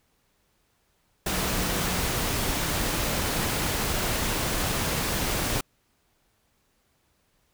sine tone in noise, 180.8 Hz, F#3, 40 cents flat, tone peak -34 dBFS, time 1.3-2 s, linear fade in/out 5 ms, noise pink, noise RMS -27 dBFS, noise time 1.26-5.61 s, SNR -10 dB, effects pink hiss -69 dBFS RMS until 7.53 s

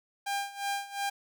sawtooth tone with tremolo, 800 Hz, G5, 35 cents sharp, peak -25 dBFS, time 0.26-1.1 s, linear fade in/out 10 ms, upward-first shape sine, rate 2.8 Hz, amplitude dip 85%, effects none

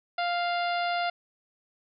harmonic tone with a mistuned harmonic, 698.5 Hz, F5, in tune, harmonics 1 / 2 / 3 / 4 / 5 / 6 / 7, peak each -27 / -33 / -37 / -39 / -41 / -43 / -44 dBFS, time 0.18-1.1 s, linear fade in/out 5 ms, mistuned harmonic 7, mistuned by -16 cents, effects none

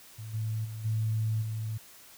sine tone with level steps, 110 Hz, A2, in tune, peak -38 / -29 / -36 / -26 / -31 dBFS, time 0.18-1.78 s, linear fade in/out 10 ms, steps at 0.33 / 0.64 / 0.84 / 1.41 s, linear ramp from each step 20 ms, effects white hiss -53 dBFS RMS until 2.17 s

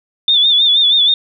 sine tone with vibrato, 3534 Hz, A7, 7 cents sharp, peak -8 dBFS, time 0.28-1.14 s, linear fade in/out 2 ms, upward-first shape sine, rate 6.3 Hz, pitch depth 73 cents each way, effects none

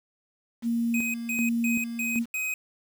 sine tone with tremolo, 233.1 Hz, A#3, in tune, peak -23 dBFS, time 0.62-2.26 s, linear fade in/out 50 ms, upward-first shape square, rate 1.3 Hz, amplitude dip 60%
square tone bursts, 2518 Hz, D#7, 20 cents sharp, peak -28 dBFS, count 5, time 0.94-2.54 s, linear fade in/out 2 ms, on 200 ms, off 150 ms
effects 8-bit

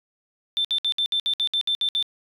sine tone bursts, 3554 Hz, A7, 17 cents sharp, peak -19 dBFS, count 11, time 0.57-2.026 s, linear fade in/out 0 ms, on 76 ms, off 62 ms, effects tanh soft clip ceiling -15 dBFS

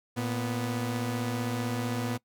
sawtooth tone pair together, 115.4 / 246.4 Hz, A#2 / B3, -17 / -4 cents, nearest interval octave + minor second, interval 1313 cents, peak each -28 dBFS, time 0.16-2.18 s, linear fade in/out 20 ms, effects noise-tail reverb RT60 0.1 s tail -22 dB re dry

